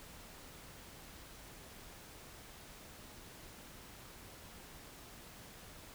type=silence; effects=pink hiss -54 dBFS RMS until 5.94 s